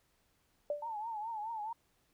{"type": "tone with exponential decay", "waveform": "sine", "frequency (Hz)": 587.3, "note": "D5", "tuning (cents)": 0, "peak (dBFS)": -29, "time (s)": [0.7, 0.94], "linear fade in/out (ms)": 2, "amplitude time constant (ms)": 52}
{"type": "tone with vibrato", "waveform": "sine", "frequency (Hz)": 880, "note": "A5", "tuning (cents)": 0, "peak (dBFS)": -37, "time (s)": [0.82, 1.73], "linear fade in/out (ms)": 5, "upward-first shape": "triangle", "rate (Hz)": 4.7, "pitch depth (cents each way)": 120}
{"effects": ["pink hiss -74 dBFS RMS until 2.13 s"]}